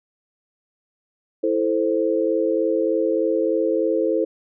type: chord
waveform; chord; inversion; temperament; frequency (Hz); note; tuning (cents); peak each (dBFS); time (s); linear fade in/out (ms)
sine; A minor; second; equal; 329.6 / 440 / 523.3; E4 / A4 / C5; 0 / 0 / 0; -22; 1.43-4.25; 10
effects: none